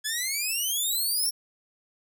10% pulse exponential sweep, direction up, 1683 to 5588 Hz, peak -18 dBFS, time 0.04-1.31 s, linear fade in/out 20 ms, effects none

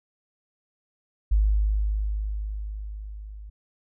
sine tone with level ramp, 51.91 Hz, G#1, in tune, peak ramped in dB -16 to -38 dBFS, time 1.31-3.5 s, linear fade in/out 10 ms, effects none

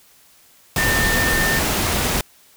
sine tone in noise, 1804 Hz, A6, 43 cents sharp, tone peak -19 dBFS, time 0.78-1.59 s, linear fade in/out 2 ms, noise pink, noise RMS -20 dBFS, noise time 0.76-2.21 s, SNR -2 dB, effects white hiss -52 dBFS RMS until 2.56 s

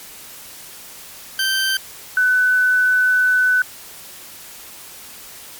20% pulse / sine tone pair in turn, 1557 / 1500.9 Hz, G6 / F#6, -12 / +24 cents, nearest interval minor second, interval 64 cents, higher first, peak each -12 dBFS, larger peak neither, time 1.39-1.77 / 2.17-3.62 s, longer second, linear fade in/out 2 ms, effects white hiss -38 dBFS RMS until 5.59 s + MP3 96 kbps

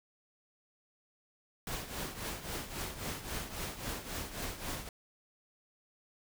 pink noise with tremolo, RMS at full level -37 dBFS, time 1.67-4.89 s, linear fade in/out 2 ms, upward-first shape triangle, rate 3.7 Hz, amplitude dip 75%, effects none

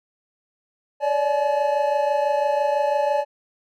triangle tone cluster, 567 / 593 / 854 Hz, C#5 / D5 / G#5, +39 / +17 / +48 cents, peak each -21 dBFS, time 1-3.25 s, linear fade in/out 50 ms, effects none

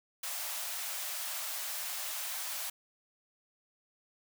white high-pass noise, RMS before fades -38 dBFS, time 0.23-2.7 s, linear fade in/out 5 ms, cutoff 570 Hz, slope 96 dB/octave, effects none

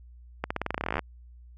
accelerating click train, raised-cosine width 0.5 ms, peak -13 dBFS, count 19, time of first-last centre 0.44-0.992 s, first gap 65 ms, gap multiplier 0.9, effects added 60 Hz sine -47 dBFS peak until 1.57 s

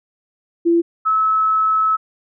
sine tone pair in turn, 338.7 / 1297 Hz, E4 / E6, +47 / -28 cents, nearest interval octave + major seventh, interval 2325 cents, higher second, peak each -11 / -13 dBFS, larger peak first, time 0.65-0.82 / 1.05-1.97 s, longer second, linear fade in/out 20 ms, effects none

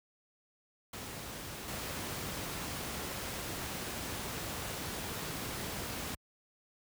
pink noise with level steps, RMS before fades -43 / -39 dBFS, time 0.93-6.15 s, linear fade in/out 5 ms, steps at 1.68 s, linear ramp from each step 2 ms, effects high-pass 60 Hz 12 dB/octave

